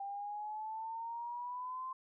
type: exponential sweep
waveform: sine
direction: up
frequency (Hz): 790 to 1046.5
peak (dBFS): -39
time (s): 0-1.93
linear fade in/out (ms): 5
effects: none